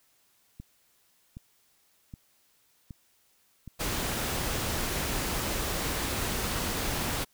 click train, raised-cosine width 5 ms, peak -29 dBFS, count 5, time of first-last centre 0.6-3.677 s, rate 1.3 Hz
pink noise, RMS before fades -31 dBFS, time 3.79-7.25 s, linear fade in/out 20 ms
effects white hiss -67 dBFS RMS until 7.33 s

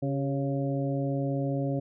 harmonic tone with a mistuned harmonic, 138.59 Hz, C#3, in tune, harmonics 1 / 2 / 3 / 4 / 5, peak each -29 / -31 / -38 / -34 / -41 dBFS, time 0.02-1.8 s, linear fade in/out 10 ms, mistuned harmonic 3, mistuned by -63 cents, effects none

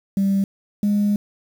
sine tone pair in turn, 196 / 205.6 Hz, G3 / G#3, 0 / -17 cents, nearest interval minor second, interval 83 cents, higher second, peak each -14 dBFS, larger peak neither, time 0.17-0.44 / 0.83-1.16 s, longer second, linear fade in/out 2 ms, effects tanh soft clip ceiling -13 dBFS + 7-bit

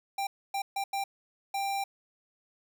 square tone bursts at uneven times, 790 Hz, G5, 13 cents sharp, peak -30 dBFS, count 5, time 0.18-0.27 / 0.54-0.62 / 0.76-0.84 / 0.93-1.04 / 1.54-1.84 s, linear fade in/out 5 ms, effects none

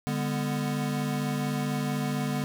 square chord, G# diminished, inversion second, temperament equal with one note detuned, 146.83 / 202.6 / 246.9 Hz, D3 / G#3 / B3, 0 / -43 / 0 cents, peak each -31 / -34 / -32 dBFS, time 0.07-2.44 s, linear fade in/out 0 ms, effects none

